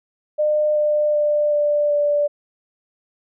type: tone with pitch steps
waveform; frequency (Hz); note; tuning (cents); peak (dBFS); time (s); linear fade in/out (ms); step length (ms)
sine; 604 / 599.1 / 594.3 / 589.5 / 584.8; D5 / D5 / D5 / D5 / D5; +48 / +34 / +20 / +6 / -7; -15; 0.38-2.28; 20; 380
effects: none